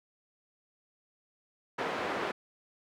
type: band-pass noise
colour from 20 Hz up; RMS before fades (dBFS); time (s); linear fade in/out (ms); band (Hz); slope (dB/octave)
pink; -34; 1.78-2.32; 10; 330 to 2000; 12
effects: none